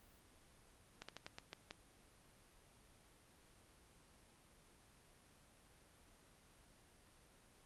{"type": "slowing click train", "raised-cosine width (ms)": 0.2, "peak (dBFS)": -30, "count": 7, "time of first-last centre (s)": [1.02, 1.709], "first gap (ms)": 66, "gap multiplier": 1.22, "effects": ["pink hiss -67 dBFS RMS until 7.65 s", "Opus 32 kbps"]}